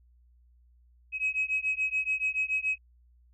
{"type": "beating tone pair", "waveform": "sine", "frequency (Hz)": [2545, 2552], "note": ["D#7", "D#7"], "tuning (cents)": [39, 43], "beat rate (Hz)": 7, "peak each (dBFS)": -29, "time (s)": [1.12, 2.78], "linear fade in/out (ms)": 50, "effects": ["tanh soft clip ceiling -20 dBFS", "added 60 Hz sine -58 dBFS peak until 3.33 s"]}